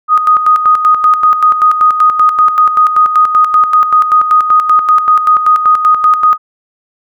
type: tone with tremolo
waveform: sine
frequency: 1244.5 Hz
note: D#6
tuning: in tune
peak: -3 dBFS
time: 0.08-6.38 s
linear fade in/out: 50 ms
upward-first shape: square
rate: 5.2 Hz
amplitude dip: 60%
effects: none